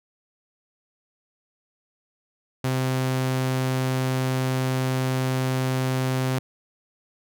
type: tone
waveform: sawtooth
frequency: 130 Hz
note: C3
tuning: 11 cents flat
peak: -18 dBFS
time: 2.64-6.39 s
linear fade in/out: 5 ms
effects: none